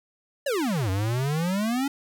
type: exponential two-way sweep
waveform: square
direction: down then up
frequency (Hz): 598 to 91.9 to 285.5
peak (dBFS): -24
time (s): 0.46-1.88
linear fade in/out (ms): 5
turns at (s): 0.9
effects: none